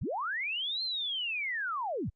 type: linear two-way sweep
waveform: sine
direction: up then down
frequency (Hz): 53.3 to 4215 to 53.3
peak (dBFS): -31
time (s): 0.01-2.1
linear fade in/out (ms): 10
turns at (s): 0.83
effects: Opus 48 kbps